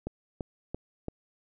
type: click train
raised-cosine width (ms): 2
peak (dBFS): -20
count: 4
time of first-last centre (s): 0.07-1.084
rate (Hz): 2.96
effects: none